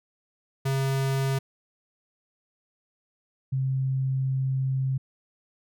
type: tone pair in turn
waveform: square / sine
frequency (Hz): 135.2 / 132.65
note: C#3 / C3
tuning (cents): -43 / +24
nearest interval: unison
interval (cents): 33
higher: first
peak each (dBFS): -24 / -23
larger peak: second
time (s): 0.65-1.39 / 3.52-4.98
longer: second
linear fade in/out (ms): 10
effects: none